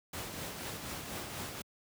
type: noise with tremolo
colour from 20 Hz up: pink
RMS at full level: -39 dBFS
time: 0.13-1.62 s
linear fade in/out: 5 ms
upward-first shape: triangle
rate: 4.1 Hz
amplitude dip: 45%
effects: high-pass 80 Hz 12 dB/octave